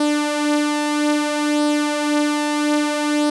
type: tone with flanger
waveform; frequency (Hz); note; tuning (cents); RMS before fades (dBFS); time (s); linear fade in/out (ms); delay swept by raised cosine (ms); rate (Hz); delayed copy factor
sawtooth; 296.7; D4; +18; -19; 0-3.3; 5; 0.21 to 4.51; 0.61; +0.5
effects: resampled to 24000 Hz